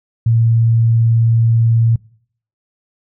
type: tone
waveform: sine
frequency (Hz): 114.8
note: A#2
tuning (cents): -26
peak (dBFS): -9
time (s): 0.26-1.96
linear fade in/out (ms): 5
effects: noise-tail reverb RT60 0.6 s tail -24 dB re dry